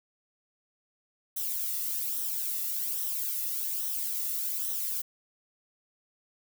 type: noise with flanger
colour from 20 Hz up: violet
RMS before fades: -32 dBFS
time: 1.36-5.02 s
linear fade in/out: 10 ms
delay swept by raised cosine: 0.42 to 1.3 ms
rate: 1.2 Hz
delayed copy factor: -0.6
effects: none